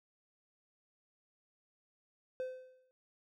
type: tone with exponential decay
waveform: triangle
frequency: 513 Hz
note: C5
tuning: 34 cents flat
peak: -32 dBFS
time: 2.4-2.91 s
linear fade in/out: 0 ms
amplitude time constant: 110 ms
effects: none